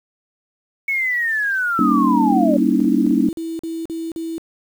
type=linear sweep; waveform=sine; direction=down; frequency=2217 to 556 Hz; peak=-17 dBFS; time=0.88-2.57 s; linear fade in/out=5 ms
type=chord; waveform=sine; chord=Eb dominant seventh; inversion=first; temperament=just; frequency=194.45 / 233.3 / 280 / 311.1 Hz; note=G3 / Bb3 / Db4 / Eb4; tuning=-14 / +2 / +18 / 0 cents; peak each=-21 / -18 / -18 / -20 dBFS; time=1.79-3.29 s; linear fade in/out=2 ms
type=tone bursts; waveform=sine; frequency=327.7 Hz; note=E4; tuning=10 cents flat; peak=-23 dBFS; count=8; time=2.32-4.381 s; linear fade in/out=0 ms; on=220 ms; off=43 ms
effects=7-bit